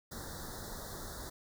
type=band-stop noise; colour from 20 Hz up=pink; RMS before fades=-44 dBFS; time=0.11-1.3 s; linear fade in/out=10 ms; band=1900 to 3600 Hz; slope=96 dB/octave; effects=none